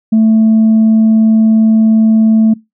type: tone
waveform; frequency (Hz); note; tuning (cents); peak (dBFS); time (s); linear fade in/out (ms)
sine; 220.7; A3; +5; -3; 0.12-2.54; 10
effects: noise-tail reverb RT60 0.2 s tail -23 dB re dry + tanh soft clip ceiling -3 dBFS